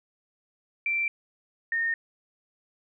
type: tone pair in turn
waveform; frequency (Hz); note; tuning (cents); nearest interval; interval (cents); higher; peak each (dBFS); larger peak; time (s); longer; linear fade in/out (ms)
sine; 2348 / 1835.1; D7 / A#6; -1 / -28; major third; 427; first; -24; neither; 0.86-1.08 / 1.72-1.94; neither; 2
effects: none